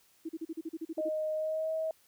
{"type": "tone bursts", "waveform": "sine", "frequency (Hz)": 323.7, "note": "E4", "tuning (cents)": -31, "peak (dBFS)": -34, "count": 11, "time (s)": [0.25, 1.092], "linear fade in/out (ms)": 10, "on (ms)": 42, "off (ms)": 38}
{"type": "tone with pitch glide", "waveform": "sine", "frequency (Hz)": [621, 638.5], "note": ["D#5", "D#5"], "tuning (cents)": [-3, 45], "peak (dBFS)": -30, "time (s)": [0.98, 1.91], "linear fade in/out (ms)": 2, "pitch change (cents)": 48, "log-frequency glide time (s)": [1.34, 1.72]}
{"effects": ["white hiss -66 dBFS RMS until 2.07 s"]}